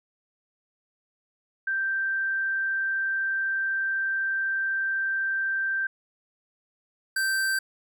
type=tone pair in turn; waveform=sine / square; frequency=1568 / 1561.1 Hz; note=G6 / G6; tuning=0 / -8 cents; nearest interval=unison; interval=8 cents; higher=first; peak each=-24 dBFS; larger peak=neither; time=1.67-5.87 / 7.16-7.59 s; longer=first; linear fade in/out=5 ms; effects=none